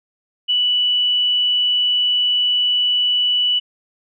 sine tone, 2960 Hz, F#7, in tune, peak -14 dBFS, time 0.48-3.6 s, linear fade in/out 20 ms, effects none

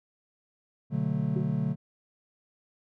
triangle chord, B minor seventh, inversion none, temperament equal with one note detuned, 123.47 / 146.83 / 183.61 / 220 Hz, B2 / D3 / F#3 / A3, 0 / 0 / -13 / 0 cents, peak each -32 / -27 / -30 / -31 dBFS, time 0.9-1.76 s, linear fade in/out 50 ms
sine tone with exponential decay, 370 Hz, F#4, in tune, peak -29 dBFS, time 1.36-1.53 s, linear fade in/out 5 ms, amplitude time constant 35 ms
effects none

